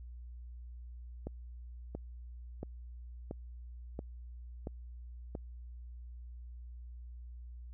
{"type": "click train", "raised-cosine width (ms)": 2, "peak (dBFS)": -26, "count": 7, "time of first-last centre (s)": [1.27, 5.352], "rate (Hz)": 1.47, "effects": ["added 60 Hz sine -45 dBFS peak until 7.73 s"]}